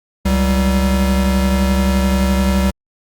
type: tone pair together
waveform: square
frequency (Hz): 67.7 / 191.48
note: C#2 / G3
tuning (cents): -40 / -40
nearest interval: octave + tritone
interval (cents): 1800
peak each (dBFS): -16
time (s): 0.25-2.71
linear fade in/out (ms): 10
effects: Opus 48 kbps